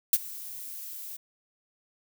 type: noise with ADSR envelope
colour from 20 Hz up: violet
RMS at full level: -18 dBFS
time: 0.13-1.17 s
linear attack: 3 ms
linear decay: 39 ms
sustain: -22 dB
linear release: 11 ms
effects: none